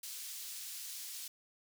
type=high-pass noise; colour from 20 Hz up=pink; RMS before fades=-45 dBFS; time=0.03-1.28 s; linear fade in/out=5 ms; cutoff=4500 Hz; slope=12 dB/octave; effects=none